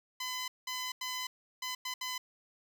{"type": "tone bursts at uneven times", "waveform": "10% pulse", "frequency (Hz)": 1013, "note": "B5", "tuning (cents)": 44, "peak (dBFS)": -27, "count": 6, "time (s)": [[0.2, 0.48], [0.67, 0.92], [1.01, 1.27], [1.62, 1.75], [1.85, 1.94], [2.01, 2.18]], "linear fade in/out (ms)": 5, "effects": []}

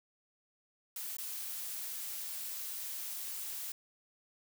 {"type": "noise with dropouts", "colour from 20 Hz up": "blue", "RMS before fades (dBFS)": -41, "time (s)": [0.96, 3.72], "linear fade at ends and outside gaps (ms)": 2, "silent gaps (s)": [1.169, 1.184], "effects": []}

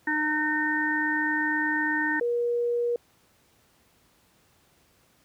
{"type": "harmonic tone", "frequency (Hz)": 304.7, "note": "D#4", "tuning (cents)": -36, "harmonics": [1, 3, 5, 6], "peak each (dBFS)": [-29, -32, -31, -26], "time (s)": [0.07, 2.2], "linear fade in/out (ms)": 5}
{"type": "tone", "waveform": "sine", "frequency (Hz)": 477.4, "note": "A#4", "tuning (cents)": 41, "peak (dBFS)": -23, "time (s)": [2.21, 2.96], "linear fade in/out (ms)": 2}
{"effects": ["pink hiss -63 dBFS RMS until 5.24 s", "high-pass 60 Hz 12 dB/octave"]}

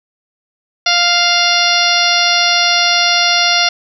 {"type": "harmonic tone with a mistuned harmonic", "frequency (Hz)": 698.5, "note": "F5", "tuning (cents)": 0, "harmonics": [1, 2, 3, 4, 5, 6, 7, 8], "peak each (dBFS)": [-18, -18, -18, -18, -18, -18, -18, -18], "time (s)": [0.86, 3.69], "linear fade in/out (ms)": 5, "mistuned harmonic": 6, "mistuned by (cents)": 29, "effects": []}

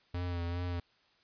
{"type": "tone with vibrato", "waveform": "square", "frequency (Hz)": 87.31, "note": "F2", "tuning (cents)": 0, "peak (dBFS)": -34, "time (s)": [0.14, 0.8], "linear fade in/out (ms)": 5, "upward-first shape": "sine", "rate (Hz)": 2.5, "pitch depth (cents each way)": 35, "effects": ["white hiss -68 dBFS RMS until 1.23 s", "resampled to 11025 Hz"]}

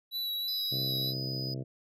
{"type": "tone with vibrato", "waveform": "square", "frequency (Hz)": 3930, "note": "B7", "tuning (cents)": -9, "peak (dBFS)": -32, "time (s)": [0.11, 1.14], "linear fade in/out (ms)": 50, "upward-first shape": "sine", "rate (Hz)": 3.2, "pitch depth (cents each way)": 17}
{"type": "tone", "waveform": "triangle", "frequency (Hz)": 4978, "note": "D#8", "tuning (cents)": 0, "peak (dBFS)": -35, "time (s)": [0.48, 1.54], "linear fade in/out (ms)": 2}
{"type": "harmonic tone", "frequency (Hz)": 65.7, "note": "C2", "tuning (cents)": 8, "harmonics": [2, 3, 4, 5, 6, 7, 8, 9, 10], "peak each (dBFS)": [-35, -45, -45, -44, -48, -49, -52, -54, -52], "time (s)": [0.71, 1.64], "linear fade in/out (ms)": 20}
{"effects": []}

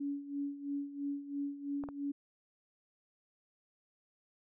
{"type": "tone with tremolo", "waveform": "sine", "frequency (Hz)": 283.3, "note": "C#4", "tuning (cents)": 38, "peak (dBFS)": -33, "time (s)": [0, 2.12], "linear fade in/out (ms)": 10, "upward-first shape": "sine", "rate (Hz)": 3, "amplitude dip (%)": 75}
{"type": "clicks", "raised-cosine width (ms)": 1, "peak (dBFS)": -30, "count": 2, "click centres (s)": [1.838, 1.888]}
{"effects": []}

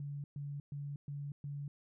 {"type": "tone bursts", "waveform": "sine", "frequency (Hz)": 143, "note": "D3", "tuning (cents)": -46, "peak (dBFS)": -39, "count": 5, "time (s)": [0, 1.68], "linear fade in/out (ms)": 2, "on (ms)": 240, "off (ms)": 120, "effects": []}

